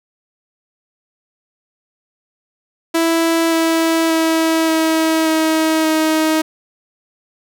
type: tone with pitch steps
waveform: sawtooth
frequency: 330 / 327 / 324 / 321 / 318 / 315.1 Hz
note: E4 / E4 / E4 / E4 / D#4 / D#4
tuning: +2 / -14 / -30 / -46 / +38 / +22 cents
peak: -9 dBFS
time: 2.94-6.42 s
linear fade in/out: 10 ms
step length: 580 ms
effects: none